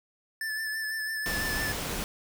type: tone with vibrato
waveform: square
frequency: 1752 Hz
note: A6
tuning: 8 cents flat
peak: -31 dBFS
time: 0.41-1.72 s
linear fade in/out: 2 ms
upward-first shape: sine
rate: 6 Hz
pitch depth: 28 cents each way
type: noise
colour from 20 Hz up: pink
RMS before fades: -33 dBFS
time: 1.26-2.04 s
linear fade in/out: 0 ms
effects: none